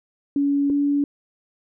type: tone pair in turn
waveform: sine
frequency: 282.8 / 285.8 Hz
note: C#4 / D4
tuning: +35 / -47 cents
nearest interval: unison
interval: 18 cents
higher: second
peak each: -17 dBFS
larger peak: neither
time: 0.36-0.7 / 0.7-1.04 s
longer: neither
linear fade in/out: 2 ms
effects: none